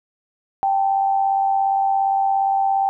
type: tone pair together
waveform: sine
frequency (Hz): 782.7 / 880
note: G5 / A5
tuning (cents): -3 / 0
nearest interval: major second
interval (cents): 203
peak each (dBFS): -16 / -26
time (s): 0.63-2.89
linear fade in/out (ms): 0
effects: none